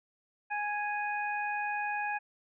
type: harmonic tone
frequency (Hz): 830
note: G#5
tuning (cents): -1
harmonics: 1 / 2 / 3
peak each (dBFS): -33 / -36 / -38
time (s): 0.5-2.19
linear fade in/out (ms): 20
effects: none